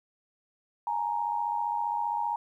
sine tone pair together, 837.1 / 932.3 Hz, G#5 / A#5, +13 / 0 cents, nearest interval major second, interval 187 cents, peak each -31 / -29 dBFS, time 0.87-2.36 s, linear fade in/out 2 ms, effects 11-bit

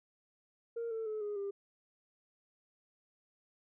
sine tone with pitch steps, 464.7 / 447.3 / 430.6 / 414.5 / 399 Hz, A#4 / A4 / A4 / G#4 / G4, -5 / +28 / -37 / -3 / +31 cents, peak -34 dBFS, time 0.76-1.51 s, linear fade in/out 10 ms, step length 150 ms, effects tanh soft clip ceiling -33 dBFS

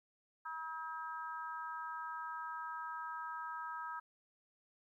harmonic tone, 320 Hz, D#4, 49 cents sharp, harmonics 3 / 4 / 5, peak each -45 / -44 / -48 dBFS, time 0.45-4 s, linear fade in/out 10 ms, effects 13-bit

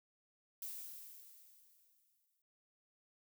violet noise with exponential decay, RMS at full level -44 dBFS, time 0.62-2.42 s, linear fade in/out 2 ms, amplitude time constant 390 ms, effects noise-tail reverb RT60 0.3 s tail -22 dB re dry

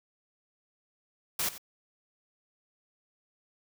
white noise with echo, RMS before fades -30 dBFS, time 1.39-1.49 s, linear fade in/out 5 ms, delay 91 ms, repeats 1, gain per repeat -15 dB, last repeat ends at 1.581 s, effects none

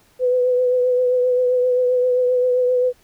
sine tone with vibrato, 500 Hz, B4, 21 cents sharp, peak -14 dBFS, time 0.19-2.93 s, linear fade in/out 50 ms, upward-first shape triangle, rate 7.6 Hz, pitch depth 31 cents each way, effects pink hiss -56 dBFS RMS until 3.03 s

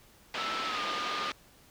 white band-pass noise, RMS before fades -36 dBFS, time 0.34-1.32 s, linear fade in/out 2 ms, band 190 to 4000 Hz, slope 24 dB/octave
sine tone with pitch glide, 1318.5 to 1216.1 Hz, E6 to D#6, 0 to -40 cents, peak -34 dBFS, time 0.38-1.3 s, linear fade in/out 0 ms, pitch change -140 cents, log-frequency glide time 0.65-0.8 s
effects pink hiss -59 dBFS RMS until 1.7 s

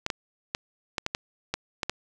clicks, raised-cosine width 0.2 ms, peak -10 dBFS, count 9, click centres 0.064 / 0.102 / 0.549 / 0.982 / 1.064 / 1.149 / 1.54 / 1.832 / 1.896 s, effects none

